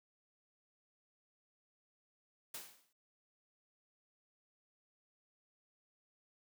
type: noise with exponential decay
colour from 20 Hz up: white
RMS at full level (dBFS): -43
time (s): 2.54-2.93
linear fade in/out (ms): 5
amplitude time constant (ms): 83
effects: high-pass 150 Hz 12 dB/octave